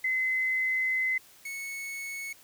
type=tone pair in turn; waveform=sine / 45% pulse; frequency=2045 / 2206 Hz; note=C7 / C#7; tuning=-40 / -9 cents; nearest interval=minor second; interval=131 cents; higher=second; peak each=-25 / -35 dBFS; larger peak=first; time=0.04-1.18 / 1.45-2.33 s; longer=first; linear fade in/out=5 ms; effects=white hiss -56 dBFS RMS until 2.43 s